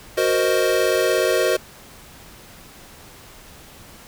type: chord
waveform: square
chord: C half-diminished seventh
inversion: second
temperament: equal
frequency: 370 / 466.2 / 523.3 / 622.3 Hz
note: Gb4 / Bb4 / C5 / Eb5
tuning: 0 / 0 / 0 / 0 cents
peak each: -23 dBFS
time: 0.17-1.57 s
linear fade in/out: 10 ms
effects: pink hiss -44 dBFS RMS until 4.07 s